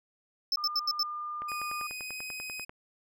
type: tone bursts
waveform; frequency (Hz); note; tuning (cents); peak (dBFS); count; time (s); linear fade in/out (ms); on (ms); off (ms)
triangle; 5274; E8; 0; -24; 5; 0.52-1.03; 2; 38; 80
type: tone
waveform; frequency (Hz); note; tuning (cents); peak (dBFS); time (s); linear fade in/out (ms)
sine; 1205; D6; +44; -34; 0.57-1.87; 5
type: click train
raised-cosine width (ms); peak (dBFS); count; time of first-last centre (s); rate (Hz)
0.5; -28; 14; 1.42-2.695; 10.2
type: tone with pitch glide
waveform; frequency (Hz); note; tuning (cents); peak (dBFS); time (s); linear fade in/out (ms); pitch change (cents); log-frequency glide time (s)
sawtooth; 2485 to 2515; D#7 to D#7; -3 to +18; -34; 1.48-2.65; 10; +21; 1.68-2.21
effects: none